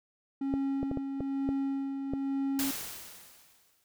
triangle tone with tremolo, 273.5 Hz, C#4, 23 cents flat, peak -26 dBFS, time 0.41-2.71 s, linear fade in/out 5 ms, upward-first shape sine, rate 1.1 Hz, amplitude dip 45%
clicks, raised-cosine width 2 ms, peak -20 dBFS, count 7, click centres 0.539 / 0.83 / 0.914 / 0.973 / 1.206 / 1.49 / 2.136 s
white noise with exponential decay, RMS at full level -32 dBFS, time 2.59-3.84 s, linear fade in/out 1 ms, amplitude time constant 270 ms
effects none

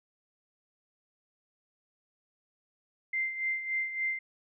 sine tone with tremolo, 2087 Hz, C7, 5 cents flat, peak -27 dBFS, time 3.13-4.19 s, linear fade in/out 5 ms, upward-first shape sine, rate 3.5 Hz, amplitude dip 65%, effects none

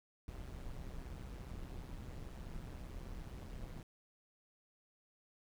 brown noise with amplitude modulation, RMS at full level -44 dBFS, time 0.28-3.83 s, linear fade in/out 2 ms, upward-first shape sine, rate 128 Hz, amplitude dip 65%, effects none

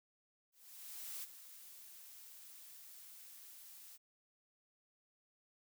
blue noise with ADSR envelope, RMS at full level -45 dBFS, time 0.52-3.98 s, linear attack 710 ms, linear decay 26 ms, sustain -11 dB, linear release 29 ms, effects none

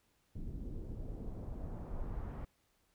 brown noise with low-pass filter sweep, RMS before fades -42 dBFS, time 0.35-2.45 s, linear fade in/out 5 ms, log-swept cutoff 270 to 1500 Hz, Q 1, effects pink hiss -75 dBFS RMS until 2.94 s

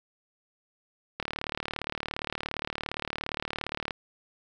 click train, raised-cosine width 0.3 ms, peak -15 dBFS, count 102, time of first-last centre 1.2-3.908 s, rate 37.3 Hz, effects none

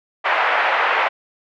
pink band-pass noise, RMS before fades -18 dBFS, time 0.24-1.09 s, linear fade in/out 20 ms, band 650 to 2400 Hz, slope 24 dB/octave, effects none

